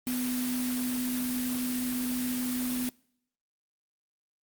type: tone in noise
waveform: sine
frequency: 250.1 Hz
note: B3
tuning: 22 cents sharp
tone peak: -29 dBFS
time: 0.07-2.89 s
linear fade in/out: 0 ms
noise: white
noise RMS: -36 dBFS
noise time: 0.07-2.89 s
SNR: +4 dB
effects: noise-tail reverb RT60 0.7 s tail -25 dB re dry + Opus 32 kbps